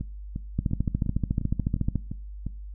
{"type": "two click trains", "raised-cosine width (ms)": 5, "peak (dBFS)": [-12, -19], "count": [20, 8], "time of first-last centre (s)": [[0.59, 1.957], [0.01, 2.466]], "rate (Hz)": [13.9, 2.85], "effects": ["noise-tail reverb RT60 0.4 s tail -20 dB re dry", "added 50 Hz sine -36 dBFS peak until 2.74 s"]}